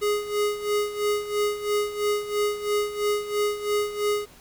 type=tone with tremolo; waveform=square; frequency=415.3 Hz; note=G#4; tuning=in tune; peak=-21 dBFS; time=0.01-4.26 s; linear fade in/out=20 ms; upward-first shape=sine; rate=3 Hz; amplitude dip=75%; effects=pink hiss -51 dBFS RMS until 4.4 s